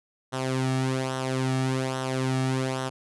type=tone with flanger; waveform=sawtooth; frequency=130.81 Hz; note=C3; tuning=in tune; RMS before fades=-27 dBFS; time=0.32-2.9 s; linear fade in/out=20 ms; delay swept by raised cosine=0.42 to 2.02 ms; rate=1.2 Hz; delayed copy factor=-0.65; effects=resampled to 24000 Hz